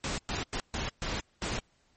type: noise bursts at uneven times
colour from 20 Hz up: pink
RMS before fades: -33 dBFS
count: 6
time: 0.04-0.18 / 0.29-0.43 / 0.53-0.6 / 0.74-0.89 / 1.02-1.2 / 1.42-1.59 s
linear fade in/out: 0 ms
effects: pink hiss -69 dBFS RMS until 1.96 s + MP3 32 kbps